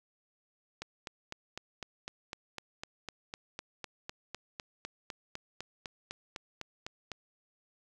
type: click train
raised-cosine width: 0.2 ms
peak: -22 dBFS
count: 26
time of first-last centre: 0.82-7.117 s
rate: 3.97 Hz
effects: none